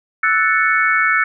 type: chord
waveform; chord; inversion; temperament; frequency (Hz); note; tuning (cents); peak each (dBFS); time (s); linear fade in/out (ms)
sine; F# minor seventh; third; equal; 1318.5 / 1480 / 1760 / 2217; E6 / F#6 / A6 / C#7; 0 / 0 / 0 / 0; -18; 0.23-1.24; 5
effects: none